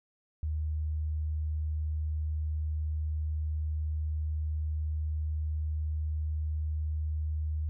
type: tone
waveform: sine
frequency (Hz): 77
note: D#2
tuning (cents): -17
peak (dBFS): -29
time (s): 0.43-7.69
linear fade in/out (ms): 0
effects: none